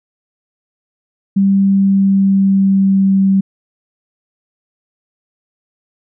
sine tone with pitch glide, 196 to 193.64 Hz, G3 to G3, 0 to -21 cents, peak -8 dBFS, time 1.36-3.41 s, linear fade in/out 10 ms, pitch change -21 cents, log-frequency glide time 1.56-3.18 s, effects none

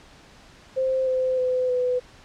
sine tone with pitch steps, 523.3 / 515.2 / 507.2 / 499.4 Hz, C5 / C5 / B4 / B4, 0 / -27 / +46 / +19 cents, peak -20 dBFS, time 0.76-2 s, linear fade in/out 20 ms, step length 310 ms, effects pink hiss -50 dBFS RMS until 2.24 s + low-pass 6000 Hz 12 dB/octave

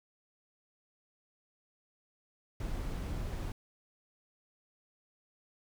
brown noise, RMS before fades -37 dBFS, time 2.6-3.52 s, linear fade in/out 2 ms, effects none

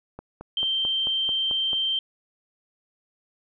click train, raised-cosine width 1 ms, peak -23 dBFS, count 8, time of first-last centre 0.19-1.732 s, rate 4.54 Hz
sine tone, 3136 Hz, G7, in tune, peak -22 dBFS, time 0.57-1.99 s, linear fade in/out 2 ms
effects none

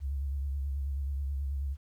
sine tone with vibrato, 69.3 Hz, C#2, in tune, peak -30 dBFS, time 0-1.77 s, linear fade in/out 50 ms, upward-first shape triangle, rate 9.3 Hz, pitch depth 76 cents each way, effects 11-bit

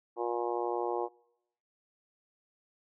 harmonic tone, 119.2 Hz, A#2, 39 cents sharp, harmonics 3 / 4 / 5 / 6 / 7 / 8 / 9, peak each -34 / -36 / -41 / -40 / -37 / -42 / -43 dBFS, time 0.16-1.09 s, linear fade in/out 50 ms, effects noise-tail reverb RT60 0.8 s tail -25 dB re dry

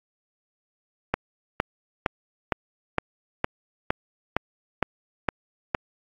click train, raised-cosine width 0.5 ms, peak -6 dBFS, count 11, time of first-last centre 1.14-5.748 s, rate 2.17 Hz, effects AAC 64 kbps

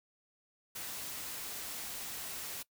white noise, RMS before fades -42 dBFS, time 0.75-2.63 s, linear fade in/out 10 ms, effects noise-tail reverb RT60 0.1 s tail -21 dB re dry

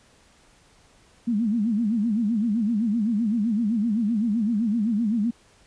sine tone with vibrato, 220 Hz, A3, in tune, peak -20 dBFS, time 1.27-5.31 s, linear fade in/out 10 ms, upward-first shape sine, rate 7.8 Hz, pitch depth 160 cents each way, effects pink hiss -57 dBFS RMS until 5.66 s + resampled to 22050 Hz

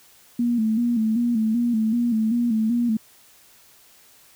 sine tone with vibrato, 229 Hz, A#3, 31 cents flat, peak -18 dBFS, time 0.39-2.97 s, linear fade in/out 5 ms, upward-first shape square, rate 2.6 Hz, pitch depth 73 cents each way, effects white hiss -53 dBFS RMS until 4.35 s

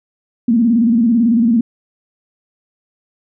sine tone with vibrato, 231.7 Hz, A#3, 10 cents flat, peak -9 dBFS, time 0.48-1.61 s, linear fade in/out 5 ms, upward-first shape square, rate 18 Hz, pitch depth 86 cents each way, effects none

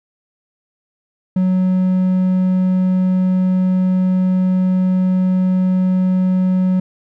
triangle tone with hard clipping, 185 Hz, F#3, in tune, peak -13 dBFS, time 1.36-6.8 s, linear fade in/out 5 ms, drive 6 dB, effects none

